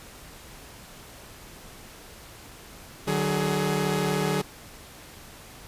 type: tone cluster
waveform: sawtooth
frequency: 151 / 187.4 / 419.2 Hz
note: D3 / F#3 / G#4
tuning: +48 / +22 / +16 cents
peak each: -24 dBFS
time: 3.07-4.42 s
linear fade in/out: 10 ms
effects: pink hiss -46 dBFS RMS until 5.67 s + resampled to 32000 Hz